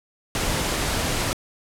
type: noise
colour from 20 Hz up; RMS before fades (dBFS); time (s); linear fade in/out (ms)
pink; -24; 0.35-1.33; 0
effects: low-pass 11000 Hz 12 dB/octave